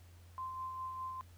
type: tone with tremolo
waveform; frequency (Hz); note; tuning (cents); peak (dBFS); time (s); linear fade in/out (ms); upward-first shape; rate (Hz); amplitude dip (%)
sine; 1040; C6; -11; -38; 0.38-1.21; 0; sine; 4.9; 35
effects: added 87 Hz sine -55 dBFS peak until 1.37 s + pink hiss -66 dBFS RMS until 1.37 s